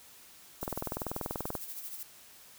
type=noise with tremolo; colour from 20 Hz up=violet; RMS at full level=-40 dBFS; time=0.61-2.03 s; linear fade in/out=2 ms; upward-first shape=sine; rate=13 Hz; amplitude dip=60%
type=click train; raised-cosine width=1 ms; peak=-20 dBFS; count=20; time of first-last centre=0.63-1.552 s; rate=20.6 Hz
effects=white hiss -55 dBFS RMS until 2.58 s